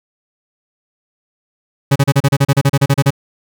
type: tone bursts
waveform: 40% pulse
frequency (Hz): 139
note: C#3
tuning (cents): +5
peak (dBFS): -7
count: 15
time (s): 1.91-3.106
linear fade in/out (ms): 10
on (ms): 48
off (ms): 34
effects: none